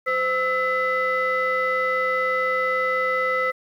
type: tone cluster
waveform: sine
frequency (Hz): 515 / 1309 / 2007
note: C5 / E6 / B6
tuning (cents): -28 / -13 / +27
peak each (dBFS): -23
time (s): 0.06-3.52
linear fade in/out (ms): 20
effects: tanh soft clip ceiling -14 dBFS + 9-bit